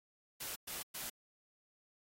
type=noise bursts; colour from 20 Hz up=white; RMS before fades=-43 dBFS; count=3; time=0.4-1.1 s; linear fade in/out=10 ms; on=160 ms; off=110 ms; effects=AAC 48 kbps